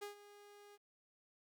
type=tone with ADSR envelope; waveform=sawtooth; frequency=410 Hz; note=G#4; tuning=22 cents flat; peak=-39 dBFS; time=0.01-0.78 s; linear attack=17 ms; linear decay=120 ms; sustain=-15 dB; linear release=36 ms; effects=13-bit